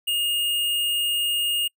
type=tone; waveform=square; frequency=2844 Hz; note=F7; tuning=31 cents sharp; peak=-22 dBFS; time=0.07-1.68 s; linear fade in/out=10 ms; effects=noise-tail reverb RT60 0.1 s tail -26 dB re dry